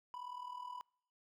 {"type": "tone with amplitude modulation", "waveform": "triangle", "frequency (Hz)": 987.8, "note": "B5", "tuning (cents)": 0, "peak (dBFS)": -39, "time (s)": [0.14, 0.81], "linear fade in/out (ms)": 0, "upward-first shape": "sine", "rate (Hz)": 39.4, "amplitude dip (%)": 75, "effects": ["noise-tail reverb RT60 0.6 s tail -26 dB re dry"]}